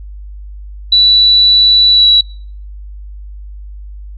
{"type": "tone with pitch glide", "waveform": "sine", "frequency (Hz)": [3951, 3915], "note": ["B7", "B7"], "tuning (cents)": [0, -16], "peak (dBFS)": -4, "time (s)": [0.92, 2.21], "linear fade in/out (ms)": 5, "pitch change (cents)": -16, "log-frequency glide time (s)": [1.91, 2.07], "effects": ["noise-tail reverb RT60 0.5 s tail -24 dB re dry", "added 50 Hz sine -26 dBFS peak until 4.17 s"]}